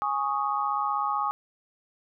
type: chord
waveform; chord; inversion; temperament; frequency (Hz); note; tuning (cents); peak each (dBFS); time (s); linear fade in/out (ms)
sine; Ab suspended fourth; none; equal; 830.6 / 1108.7 / 1244.5; Ab5 / Db6 / Eb6; 0 / 0 / 0; -29; 0.02-1.31; 0
effects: none